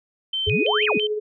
sine tone with vibrato, 2777 Hz, F7, 10 cents flat, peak -22 dBFS, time 0.33-1.07 s, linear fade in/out 5 ms, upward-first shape square, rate 3 Hz, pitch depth 190 cents each way
sine tone with tremolo, 423.7 Hz, G#4, 35 cents sharp, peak -20 dBFS, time 0.46-1.2 s, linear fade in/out 20 ms, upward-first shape sine, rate 14 Hz, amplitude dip 45%
sine exponential two-way sweep, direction up then down, 76.8 to 3238 to 161.1 Hz, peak -21 dBFS, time 0.47-0.98 s, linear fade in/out 5 ms, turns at 0.85 s
effects none

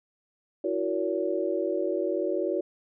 sine chord, F# dominant seventh, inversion third, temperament equal with one note detuned, 329.6 / 370 / 466.2 / 568.3 Hz, E4 / F#4 / A#4 / C#5, 0 / 0 / 0 / +43 cents, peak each -31 / -29 / -34 / -30 dBFS, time 0.64-2.61 s, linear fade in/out 5 ms, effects none

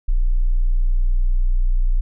sine tone, 30.21 Hz, B0, 37 cents flat, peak -13 dBFS, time 0.08-2.01 s, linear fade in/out 10 ms, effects none

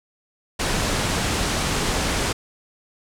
pink low-pass noise, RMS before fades -23 dBFS, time 0.59-2.33 s, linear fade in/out 10 ms, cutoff 9400 Hz, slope 24 dB/octave, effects none

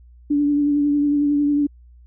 sine tone with vibrato, 290 Hz, D4, 22 cents flat, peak -15 dBFS, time 0.3-1.67 s, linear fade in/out 10 ms, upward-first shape triangle, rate 11 Hz, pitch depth 28 cents each way, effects added 60 Hz sine -44 dBFS peak until 2.06 s

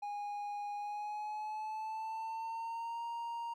triangle tone with pitch glide, 822 to 933.4 Hz, G#5 to A#5, -18 to +2 cents, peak -36 dBFS, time 0.02-3.54 s, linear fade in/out 10 ms, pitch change +220 cents, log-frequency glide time 0.76-3.03 s, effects none

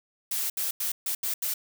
blue noise bursts at uneven times, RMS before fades -29 dBFS, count 6, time 0.31-0.5 / 0.57-0.71 / 0.8-0.92 / 1.06-1.15 / 1.23-1.34 / 1.42-1.54 s, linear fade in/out 5 ms, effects none

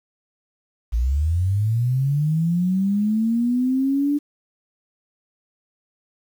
sine linear sweep, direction up, 53.8 to 293.7 Hz, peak -17 dBFS, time 0.92-4.19 s, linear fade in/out 20 ms, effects 8-bit

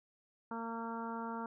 harmonic tone, 229 Hz, A#3, 31 cents flat, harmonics 1 / 2 / 3 / 4 / 5 / 6 / 7, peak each -42 / -47 / -50 / -43 / -49 / -47 / -60 dBFS, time 0.51-1.46 s, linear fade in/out 2 ms, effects none

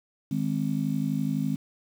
harmonic tone, 51.91 Hz, G#1, in tune, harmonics 3 / 4 / 5, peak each -29 / -29 / -29 dBFS, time 0.31-1.56 s, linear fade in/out 5 ms, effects 8-bit

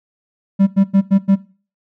triangle tone bursts, 195.3 Hz, G3, 6 cents flat, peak -6 dBFS, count 5, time 0.59-1.359 s, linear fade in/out 20 ms, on 81 ms, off 91 ms, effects noise-tail reverb RT60 0.4 s tail -20 dB re dry

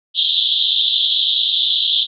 white band-pass noise, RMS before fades -17 dBFS, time 0.14-2.07 s, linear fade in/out 50 ms, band 3200 to 3800 Hz, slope 96 dB/octave, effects none

